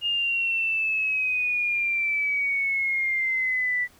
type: exponential sweep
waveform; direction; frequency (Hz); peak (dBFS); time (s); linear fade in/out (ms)
sine; down; 2843 to 1962; -22; 0.01-3.88; 50
effects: pink hiss -56 dBFS RMS until 3.99 s